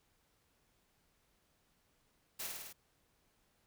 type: noise with echo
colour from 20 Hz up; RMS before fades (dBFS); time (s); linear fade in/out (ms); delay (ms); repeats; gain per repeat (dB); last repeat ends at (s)
white; -42; 2.39-2.47; 10; 52; 5; -2; 2.73
effects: pink hiss -75 dBFS RMS until 3.66 s

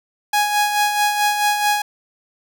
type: tone with tremolo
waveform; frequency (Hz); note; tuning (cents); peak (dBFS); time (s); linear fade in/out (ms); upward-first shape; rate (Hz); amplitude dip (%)
sawtooth; 830.6; G#5; 0; -10; 0.33-1.82; 5; sine; 4.6; 50
effects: none

